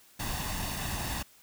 pink noise with comb filter, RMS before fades -34 dBFS, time 0.19-1.23 s, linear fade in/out 10 ms, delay 1.1 ms, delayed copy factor +0.55, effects white hiss -59 dBFS RMS until 1.42 s

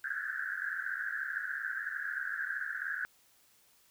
pink band-pass noise, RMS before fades -37 dBFS, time 0.04-3.05 s, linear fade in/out 0 ms, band 1500 to 1700 Hz, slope 96 dB/octave, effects white hiss -66 dBFS RMS until 3.9 s

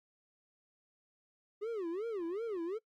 triangle tone with vibrato, 392.9 Hz, G4, 4 cents sharp, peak -33 dBFS, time 1.61-2.79 s, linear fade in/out 20 ms, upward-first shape sine, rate 2.7 Hz, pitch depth 300 cents each way, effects noise-tail reverb RT60 0.1 s tail -23 dB re dry + Opus 48 kbps

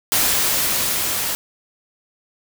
white noise with level ramp, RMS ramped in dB -17 to -23 dBFS, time 0.12-1.35 s, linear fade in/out 0 ms, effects none

